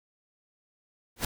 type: noise with exponential growth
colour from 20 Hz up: pink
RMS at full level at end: -22 dBFS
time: 1.16-1.25 s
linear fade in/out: 5 ms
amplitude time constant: 18 ms
effects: none